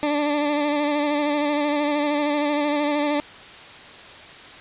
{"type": "tone with vibrato", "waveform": "20% pulse", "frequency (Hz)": 293.7, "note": "D4", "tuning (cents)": 0, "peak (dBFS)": -15, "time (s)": [0.03, 3.2], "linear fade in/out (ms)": 0, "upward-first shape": "sine", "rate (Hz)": 13, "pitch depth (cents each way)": 34, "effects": ["white hiss -41 dBFS RMS until 4.6 s", "resampled to 8000 Hz"]}